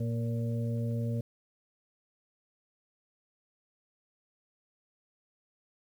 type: harmonic tone with a mistuned harmonic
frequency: 116.54 Hz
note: A#2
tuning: in tune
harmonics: 1 / 2 / 4 / 5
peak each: -30 / -36 / -42 / -44 dBFS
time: 0-1.21 s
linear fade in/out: 5 ms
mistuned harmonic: 5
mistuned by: -23 cents
effects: 10-bit